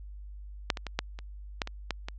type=clicks; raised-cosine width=0.2 ms; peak=-6 / -18 / -18 / -9 / -25 / -10 / -19 / -12 / -18 dBFS; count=9; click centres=0.702 / 0.772 / 0.867 / 0.99 / 1.189 / 1.618 / 1.674 / 1.907 / 2.085 s; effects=added 50 Hz sine -41 dBFS peak until 2.18 s + low-pass 5000 Hz 12 dB/octave